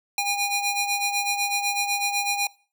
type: ring-modulated tone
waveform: sawtooth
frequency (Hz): 1628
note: G#6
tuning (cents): -35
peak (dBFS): -16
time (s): 0.18-2.47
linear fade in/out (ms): 2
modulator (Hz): 818
effects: noise-tail reverb RT60 0.4 s tail -22 dB re dry